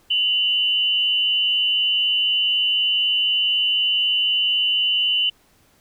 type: tone pair together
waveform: sine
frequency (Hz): 2798 / 2998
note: F7 / F#7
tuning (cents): +3 / +22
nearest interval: minor second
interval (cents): 119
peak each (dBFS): -22 / -18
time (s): 0.1-5.3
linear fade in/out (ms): 10
effects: pink hiss -58 dBFS RMS until 5.8 s